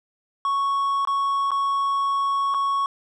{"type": "tone with dropouts", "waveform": "triangle", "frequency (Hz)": 1108.7, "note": "C#6", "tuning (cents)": 0, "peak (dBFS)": -18, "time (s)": [0.45, 2.86], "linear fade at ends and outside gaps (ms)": 1, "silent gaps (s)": [[1.051, 1.073], [1.507, 1.516], [2.541, 2.545]], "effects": ["resampled to 24000 Hz"]}